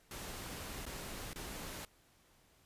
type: noise with dropouts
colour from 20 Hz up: pink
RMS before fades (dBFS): -45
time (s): 0.11-1.85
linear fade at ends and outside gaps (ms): 1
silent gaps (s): 0.854-0.864 / 1.332-1.359
effects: pink hiss -68 dBFS RMS until 2.65 s + resampled to 32000 Hz